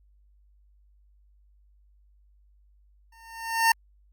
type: tone with exponential growth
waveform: 25% pulse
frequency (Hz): 910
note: A#5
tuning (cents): -42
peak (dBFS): -12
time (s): 3.12-3.72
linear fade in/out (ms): 5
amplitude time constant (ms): 130
effects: added 50 Hz sine -57 dBFS peak until 4.12 s + Opus 48 kbps